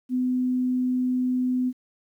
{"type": "tone", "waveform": "sine", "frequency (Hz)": 252.6, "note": "B3", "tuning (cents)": 39, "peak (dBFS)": -21, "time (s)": [0.09, 1.73], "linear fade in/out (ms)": 50, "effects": ["10-bit"]}